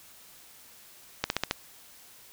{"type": "slowing click train", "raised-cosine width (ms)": 0.2, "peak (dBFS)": -8, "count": 5, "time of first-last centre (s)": [1.24, 1.511], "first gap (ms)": 61, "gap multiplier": 1.07, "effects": ["white hiss -53 dBFS RMS until 2.32 s"]}